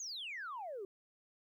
sine exponential sweep, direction down, 6800 to 370 Hz, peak -40 dBFS, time 0-0.85 s, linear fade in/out 2 ms, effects tanh soft clip ceiling -37 dBFS + 13-bit

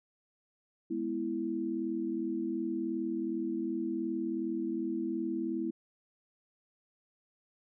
sine chord, E major, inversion first, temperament equal, 207.7 / 246.9 / 329.6 Hz, G#3 / B3 / E4, 0 / 0 / 0 cents, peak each -39 / -37 / -33 dBFS, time 0.9-5.71 s, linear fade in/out 10 ms, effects none

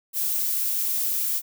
violet noise, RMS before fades -25 dBFS, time 0.13-1.42 s, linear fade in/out 50 ms, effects none

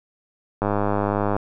click train, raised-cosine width 1 ms, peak -8 dBFS, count 77, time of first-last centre 0.62-1.365 s, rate 102 Hz, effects none

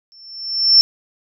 sine tone with exponential growth, 5380 Hz, E8, 34 cents sharp, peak -4 dBFS, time 0.12-0.81 s, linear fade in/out 0 ms, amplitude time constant 150 ms, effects none

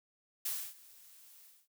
blue noise with ADSR envelope, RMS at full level -35 dBFS, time 0.45-1.68 s, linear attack 8 ms, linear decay 280 ms, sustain -23 dB, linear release 230 ms, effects none

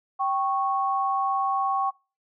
sine tone pair together, 780 / 1103.1 Hz, G5 / C#6, -9 / -9 cents, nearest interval tritone, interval 600 cents, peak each -25 dBFS, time 0.19-1.91 s, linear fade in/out 20 ms, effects noise-tail reverb RT60 0.3 s tail -23 dB re dry

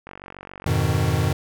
click train, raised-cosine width 0.5 ms, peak -22 dBFS, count 34, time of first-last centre 0.07-0.769 s, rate 47.2 Hz
square chord, F half-diminished seventh, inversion none, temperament equal with one note detuned, 87.31 / 103.83 / 124.62 / 155.56 Hz, F2 / Ab2 / Cb3 / Eb3, 0 / 0 / +16 / 0 cents, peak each -25 dBFS, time 0.66-1.33 s, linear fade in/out 5 ms
effects none

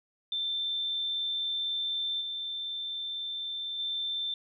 sine tone with level steps, 3558 Hz, A7, 19 cents sharp, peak -29 / -33 / -30 dBFS, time 0.32-4.34 s, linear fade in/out 2 ms, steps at 2.2 / 3.78 s, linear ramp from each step 20 ms, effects none

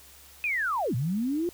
sine linear two-way sweep, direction down then up, 2549 to 110.3 to 359.6 Hz, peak -25 dBFS, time 0.44-1.49 s, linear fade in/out 0 ms, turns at 0.95 s, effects added 69 Hz sine -58 dBFS peak until 1.53 s + white hiss -52 dBFS RMS until 1.53 s

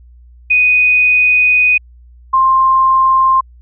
sine tone pair in turn, 2489 / 1054.4 Hz, D#7 / C6, 0 / +13 cents, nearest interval octave + minor third, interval 1487 cents, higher first, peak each -7 dBFS, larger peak neither, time 0.5-1.78 / 2.33-3.41 s, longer first, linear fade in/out 10 ms, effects added 60 Hz sine -38 dBFS peak until 3.61 s

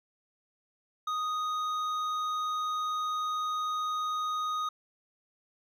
triangle tone with hard clipping, 1244.5 Hz, D#6, in tune, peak -31 dBFS, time 1.07-4.69 s, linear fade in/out 5 ms, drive 11 dB, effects none

